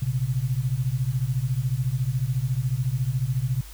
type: beating tone pair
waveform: sine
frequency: 121.1 / 135.1 Hz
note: B2 / C#3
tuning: -34 / -44 cents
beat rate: 14 Hz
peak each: -25 dBFS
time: 0.02-3.61 s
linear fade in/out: 5 ms
effects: added 50 Hz sine -40 dBFS peak until 3.73 s + white hiss -47 dBFS RMS until 3.73 s